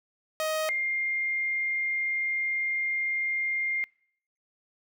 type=tone pair in turn; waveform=sawtooth / sine; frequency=627 / 2113 Hz; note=D#5 / C7; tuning=+13 / +16 cents; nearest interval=octave + major sixth; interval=2103 cents; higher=second; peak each=-23 / -26 dBFS; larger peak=first; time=0.4-0.69 / 0.69-3.84 s; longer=second; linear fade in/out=0 ms; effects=noise-tail reverb RT60 0.7 s tail -26 dB re dry